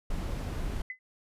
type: noise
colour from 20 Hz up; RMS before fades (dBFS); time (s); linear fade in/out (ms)
brown; -33; 0.1-0.82; 5
type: tone with exponential decay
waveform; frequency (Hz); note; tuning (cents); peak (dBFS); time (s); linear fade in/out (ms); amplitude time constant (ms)
sine; 2026; B6; +44; -31; 0.9-0.99; 2; 19
effects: resampled to 32000 Hz